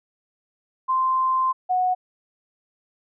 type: tone pair in turn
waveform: sine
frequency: 1042 / 734.8 Hz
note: C6 / F#5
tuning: -7 / -12 cents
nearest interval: tritone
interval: 605 cents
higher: first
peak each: -18 dBFS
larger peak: neither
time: 0.88-1.53 / 1.69-1.95 s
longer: first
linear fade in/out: 20 ms
effects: none

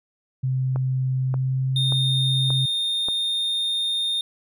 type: tone with pitch glide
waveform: sine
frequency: 130.2 to 131.87 Hz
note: C3 to C3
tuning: -8 to +14 cents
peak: -20 dBFS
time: 0.43-2.66 s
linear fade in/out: 10 ms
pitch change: +22 cents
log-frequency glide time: 1.25-1.76 s
type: click train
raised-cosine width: 1 ms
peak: -18 dBFS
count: 5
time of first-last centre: 0.76-3.086 s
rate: 1.72 Hz
type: tone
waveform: triangle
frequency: 3655 Hz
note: A#7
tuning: 35 cents flat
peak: -20 dBFS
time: 1.76-4.21 s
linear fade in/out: 2 ms
effects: none

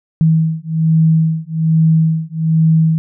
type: beating tone pair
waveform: sine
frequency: 160 / 161.2 Hz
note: D#3 / E3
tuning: +49 / -38 cents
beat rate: 1.2 Hz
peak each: -13 dBFS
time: 0.21-2.98 s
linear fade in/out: 0 ms
effects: none

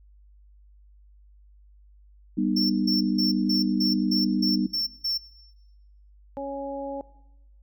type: chord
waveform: sine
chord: G augmented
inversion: none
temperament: just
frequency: 196 / 245 / 306.2 Hz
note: G3 / B3 / D#4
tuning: 0 / -14 / -28 cents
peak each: -26 dBFS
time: 2.37-4.67 s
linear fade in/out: 10 ms
type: tone bursts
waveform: triangle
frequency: 5410 Hz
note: E8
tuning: 44 cents sharp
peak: -23 dBFS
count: 9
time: 2.56-5.18 s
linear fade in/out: 10 ms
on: 140 ms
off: 170 ms
type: harmonic tone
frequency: 277.2 Hz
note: C#4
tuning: in tune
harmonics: 1 / 2 / 3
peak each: -36 / -32 / -36 dBFS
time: 6.37-7.01 s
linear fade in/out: 0 ms
effects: noise-tail reverb RT60 1.0 s tail -19 dB re dry + added 50 Hz sine -51 dBFS peak until 7.62 s

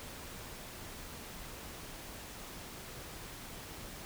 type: silence
effects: pink hiss -47 dBFS RMS until 4.05 s

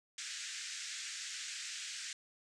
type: band-pass noise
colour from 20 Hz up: white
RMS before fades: -44 dBFS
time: 0.18-2.13 s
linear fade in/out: 2 ms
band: 1500 to 7900 Hz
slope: 48 dB/octave
effects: none

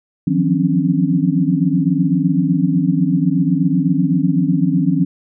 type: tone cluster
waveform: sine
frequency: 158.4 / 174 / 182 / 261.5 / 282.1 Hz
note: D#3 / F3 / F#3 / C4 / C#4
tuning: +31 / -6 / -28 / -1 / +30 cents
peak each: -19 dBFS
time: 0.27-5.05 s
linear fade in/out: 5 ms
effects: none

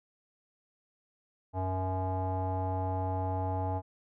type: tone with low-pass filter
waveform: square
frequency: 93.4 Hz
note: F#2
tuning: 17 cents sharp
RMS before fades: -32 dBFS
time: 1.53-3.82 s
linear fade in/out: 50 ms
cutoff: 790 Hz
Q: 9.5
effects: none

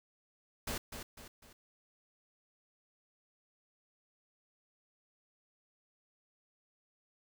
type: noise with echo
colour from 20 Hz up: pink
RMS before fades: -38 dBFS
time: 0.67-0.78 s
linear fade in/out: 5 ms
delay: 250 ms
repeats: 3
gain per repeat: -7 dB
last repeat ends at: 1.53 s
effects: none

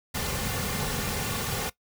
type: noise with comb filter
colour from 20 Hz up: pink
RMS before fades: -30 dBFS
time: 0.14-1.7 s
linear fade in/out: 10 ms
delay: 3.1 ms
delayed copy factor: -0.6
effects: noise-tail reverb RT60 0.1 s tail -18 dB re dry

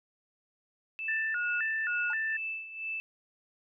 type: tone with tremolo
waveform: sine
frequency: 2637 Hz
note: E7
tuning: in tune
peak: -32 dBFS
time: 0.99-3 s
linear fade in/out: 0 ms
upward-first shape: sine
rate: 2.2 Hz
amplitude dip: 70%
type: tone with vibrato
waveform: sine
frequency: 1600 Hz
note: G6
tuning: 35 cents sharp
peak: -29 dBFS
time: 1.08-2.37 s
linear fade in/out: 5 ms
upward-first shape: square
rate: 1.9 Hz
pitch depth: 180 cents each way
type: tone with exponential decay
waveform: triangle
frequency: 880 Hz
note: A5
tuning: in tune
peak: -36 dBFS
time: 2.1-2.18 s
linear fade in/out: 2 ms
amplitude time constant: 17 ms
effects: none

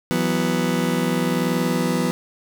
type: chord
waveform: 30% pulse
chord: E suspended second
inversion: none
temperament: just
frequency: 164.81 / 185.42 / 247.2 Hz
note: E3 / F#3 / B3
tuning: 0 / +4 / +2 cents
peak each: -22 / -21 / -20 dBFS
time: 0.11-2.11 s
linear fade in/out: 0 ms
effects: none

